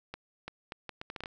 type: accelerating click train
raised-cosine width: 0.3 ms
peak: -23 dBFS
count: 10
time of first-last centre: 0.14-1.259 s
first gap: 340 ms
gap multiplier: 0.71
effects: none